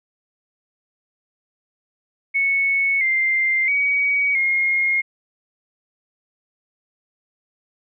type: tone with pitch steps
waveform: sine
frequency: 2209 / 2094 / 2259 / 2142 Hz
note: C#7 / C7 / C#7 / C7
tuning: -7 / +1 / +32 / +40 cents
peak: -16 dBFS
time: 2.34-5.02 s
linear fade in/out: 20 ms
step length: 670 ms
effects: none